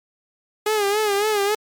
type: tone with vibrato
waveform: sawtooth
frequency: 415.3 Hz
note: G#4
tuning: in tune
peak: -14 dBFS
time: 0.66-1.55 s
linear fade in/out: 5 ms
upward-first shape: sine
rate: 3.6 Hz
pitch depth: 79 cents each way
effects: MP3 96 kbps